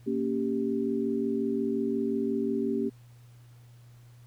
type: chord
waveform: sine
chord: G diminished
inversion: first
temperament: equal with one note detuned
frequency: 231.6 / 277.2 / 392 Hz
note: Bb3 / Db4 / G4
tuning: -11 / 0 / 0 cents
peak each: -30 / -31 / -30 dBFS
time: 0.06-2.9 s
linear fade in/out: 20 ms
effects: added 120 Hz sine -50 dBFS peak until 4.26 s + pink hiss -64 dBFS RMS until 4.26 s